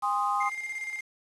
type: chord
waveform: sine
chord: Ab major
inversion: none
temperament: equal with one note detuned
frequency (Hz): 811.2 / 1046.5 / 1244.5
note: Ab5 / C6 / Eb6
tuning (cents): -41 / 0 / 0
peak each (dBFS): -29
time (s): 0.02-0.5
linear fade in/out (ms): 20
type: tone with tremolo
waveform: triangle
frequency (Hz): 2105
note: C7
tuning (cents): +10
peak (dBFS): -29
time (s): 0.4-1.01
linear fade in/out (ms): 10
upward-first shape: square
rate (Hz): 17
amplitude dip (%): 45
effects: resampled to 24000 Hz + 8-bit